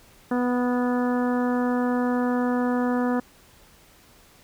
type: harmonic tone with a mistuned harmonic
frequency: 246.9 Hz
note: B3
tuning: in tune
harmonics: 1 / 2 / 3 / 4 / 5 / 6 / 7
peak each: -22 / -28 / -32 / -34 / -36 / -38 / -39 dBFS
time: 0.31-3.2 s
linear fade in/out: 5 ms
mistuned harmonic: 6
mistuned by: -17 cents
effects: pink hiss -54 dBFS RMS until 4.43 s